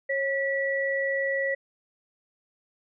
sine tone pair together, 546 / 1945.7 Hz, C#5 / B6, -26 / -26 cents, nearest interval octave + minor seventh, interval 2200 cents, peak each -27 dBFS, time 0.09-1.55 s, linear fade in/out 10 ms, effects none

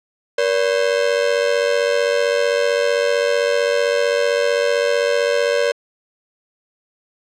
45% pulse ring-modulated tone, 523.3 Hz, C5, in tune, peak -12 dBFS, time 0.38-5.72 s, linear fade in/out 5 ms, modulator 47.8 Hz, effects low-pass 6000 Hz 12 dB/octave

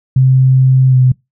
sine tone with pitch glide, 130.81 to 128.04 Hz, C3 to C3, 0 to -37 cents, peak -5 dBFS, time 0.16-1.12 s, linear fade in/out 5 ms, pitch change -37 cents, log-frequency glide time 0.89-0.96 s, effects noise-tail reverb RT60 0.2 s tail -25 dB re dry

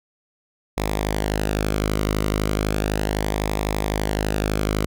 sawtooth tone with flanger, 51.91 Hz, G#1, in tune, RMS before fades -23 dBFS, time 0.77-4.86 s, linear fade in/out 10 ms, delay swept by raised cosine 0.67 to 1.19 ms, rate 0.35 Hz, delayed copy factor -0.6, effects none

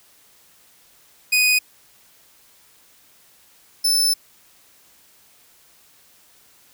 sawtooth tone pair in turn, 2489 / 5274 Hz, D#7 / E8, 0 / 0 cents, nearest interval octave + minor second, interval 1300 cents, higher second, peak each -11 / -13 dBFS, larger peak first, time 1.32-1.59 / 3.84-4.14 s, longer second, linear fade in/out 10 ms, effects white hiss -54 dBFS RMS until 6.73 s

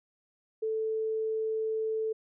sine tone, 440 Hz, A4, in tune, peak -28 dBFS, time 0.62-2.13 s, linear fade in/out 10 ms, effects none

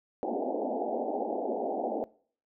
white band-pass noise, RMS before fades -32 dBFS, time 0.23-2.04 s, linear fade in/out 0 ms, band 220 to 820 Hz, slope 96 dB/octave, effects noise-tail reverb RT60 0.5 s tail -22 dB re dry

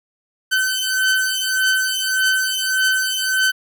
sawtooth beating tone pair, 1527 / 1528.7 Hz, G6 / G6, -46 / -44 cents, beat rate 1.7 Hz, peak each -16 dBFS, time 0.51-3.52 s, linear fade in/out 20 ms, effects none

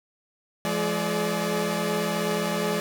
sawtooth tone cluster, 171.8 / 210.7 / 424.1 / 584 Hz, F3 / G#3 / G#4 / D5, -28 / +25 / +36 / -10 cents, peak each -26 dBFS, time 0.65-2.8 s, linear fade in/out 0 ms, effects none

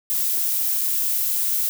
violet noise with dropouts, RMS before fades -22 dBFS, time 0.1-1.69 s, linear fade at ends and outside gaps 0 ms, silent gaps 0.81-0.814 s, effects none

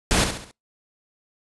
pink noise with echo, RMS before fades -19 dBFS, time 0.11-0.24 s, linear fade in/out 0 ms, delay 68 ms, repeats 4, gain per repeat -7 dB, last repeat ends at 0.512 s, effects noise-tail reverb RT60 0.2 s tail -26 dB re dry + resampled to 24000 Hz

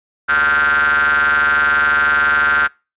45% pulse ring-modulated tone, 74 Hz, D2, 14 cents sharp, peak -9 dBFS, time 0.28-2.68 s, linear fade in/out 20 ms, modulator 1470 Hz, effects noise-tail reverb RT60 0.3 s tail -26 dB re dry + resampled to 8000 Hz

